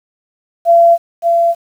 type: tone with echo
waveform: sine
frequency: 680 Hz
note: F5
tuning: 46 cents flat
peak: -4 dBFS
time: 0.65-0.98 s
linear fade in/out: 50 ms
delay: 570 ms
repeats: 1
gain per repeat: -4 dB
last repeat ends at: 1.55 s
effects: 7-bit